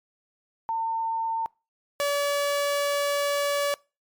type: tone pair in turn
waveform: sine / sawtooth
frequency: 904 / 572.3 Hz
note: A5 / D5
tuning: +47 / -45 cents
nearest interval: minor sixth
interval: 792 cents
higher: first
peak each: -24 / -19 dBFS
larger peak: second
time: 0.69-1.46 / 2-3.74 s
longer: second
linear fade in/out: 0 ms
effects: noise-tail reverb RT60 0.3 s tail -25 dB re dry + MP3 96 kbps

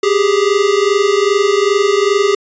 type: tone pair together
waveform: square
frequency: 392 / 414.5 Hz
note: G4 / G#4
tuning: 0 / -3 cents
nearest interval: minor second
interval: 97 cents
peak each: -14 dBFS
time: 0.03-2.35 s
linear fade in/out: 5 ms
effects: resampled to 16000 Hz

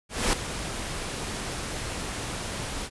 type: noise with ADSR envelope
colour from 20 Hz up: pink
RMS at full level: -22 dBFS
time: 0.09-2.9 s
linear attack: 240 ms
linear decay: 6 ms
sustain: -11 dB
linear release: 55 ms
effects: resampled to 24000 Hz

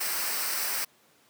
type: noise with comb filter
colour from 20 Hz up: white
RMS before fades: -30 dBFS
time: 0-0.85 s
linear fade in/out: 10 ms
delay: 0.29 ms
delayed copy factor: -0.55
effects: pink hiss -62 dBFS RMS until 1.29 s + high-pass 200 Hz 12 dB/octave

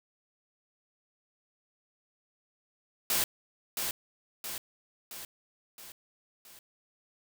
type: noise with echo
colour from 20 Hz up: white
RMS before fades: -28 dBFS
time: 3.1-3.24 s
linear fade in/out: 2 ms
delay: 670 ms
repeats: 5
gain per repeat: -5 dB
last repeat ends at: 6.59 s
effects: none

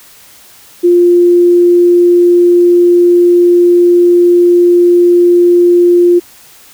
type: tone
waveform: sine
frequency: 350.4 Hz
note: F4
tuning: 6 cents sharp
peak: -3 dBFS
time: 0.83-6.2 s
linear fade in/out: 20 ms
effects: white hiss -39 dBFS RMS until 6.73 s

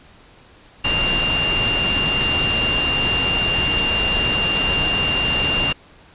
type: tone in noise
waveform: sine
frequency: 2792 Hz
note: F7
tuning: 1 cent flat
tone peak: -18 dBFS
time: 0.84-5.73 s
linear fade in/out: 10 ms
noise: pink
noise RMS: -23 dBFS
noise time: 0.84-5.73 s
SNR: +2 dB
effects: pink hiss -48 dBFS RMS until 6.14 s + resampled to 8000 Hz

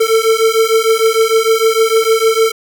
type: beating tone pair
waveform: square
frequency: 443.9 / 450.5 Hz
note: A4 / A4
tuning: +15 / +41 cents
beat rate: 6.6 Hz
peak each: -13 dBFS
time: 0-2.52 s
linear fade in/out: 10 ms
effects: 7-bit

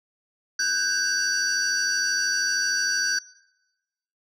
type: tone cluster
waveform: sine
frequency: 1508 / 1601 / 4610 / 5850 Hz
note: F#6 / G6 / D8 / F#8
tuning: +32 / +36 / -33 / -21 cents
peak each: -26 dBFS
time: 0.59-3.19 s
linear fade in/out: 5 ms
effects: noise-tail reverb RT60 1.0 s tail -21 dB re dry + tanh soft clip ceiling -16 dBFS

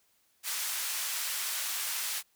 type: band-pass noise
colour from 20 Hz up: white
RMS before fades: -34 dBFS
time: 0.43-2.23 s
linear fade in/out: 50 ms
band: 1100 to 15000 Hz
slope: 12 dB/octave
effects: white hiss -70 dBFS RMS until 2.35 s

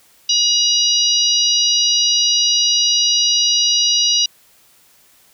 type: harmonic tone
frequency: 960 Hz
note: B5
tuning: 49 cents flat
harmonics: 3 / 4 / 5 / 6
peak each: -18 / -18 / -18 / -18 dBFS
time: 0.29-4.26 s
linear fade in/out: 5 ms
effects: white hiss -52 dBFS RMS until 5.33 s

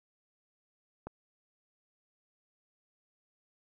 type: click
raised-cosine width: 1 ms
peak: -26 dBFS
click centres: 1.07 s
effects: none

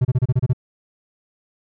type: tone bursts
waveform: triangle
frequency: 126.1 Hz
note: B2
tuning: 36 cents sharp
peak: -11 dBFS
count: 8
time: 0.01-0.533 s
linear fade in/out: 10 ms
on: 40 ms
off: 29 ms
effects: none

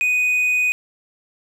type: tone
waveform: triangle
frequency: 2489 Hz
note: D#7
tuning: in tune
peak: -14 dBFS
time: 0.01-0.72 s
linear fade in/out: 0 ms
effects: none

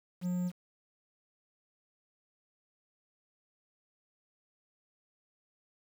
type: tone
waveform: triangle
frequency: 179 Hz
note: F3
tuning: 43 cents sharp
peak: -28 dBFS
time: 0.21-0.52 s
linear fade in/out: 50 ms
effects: 9-bit

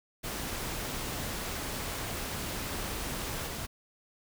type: noise with level steps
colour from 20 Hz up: pink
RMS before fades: -36 / -38 dBFS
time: 0.23-3.67 s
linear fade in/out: 20 ms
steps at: 3.46 s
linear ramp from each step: 20 ms
effects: none

